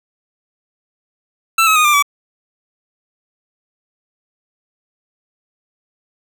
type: tone with pitch steps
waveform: 25% pulse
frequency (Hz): 1332 / 1282.9 / 1235.6 / 1190.1 / 1146.3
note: E6 / E6 / D#6 / D6 / D6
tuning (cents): +18 / -47 / -12 / +23 / -42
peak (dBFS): -6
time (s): 1.58-2.025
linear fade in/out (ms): 5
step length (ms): 89
effects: none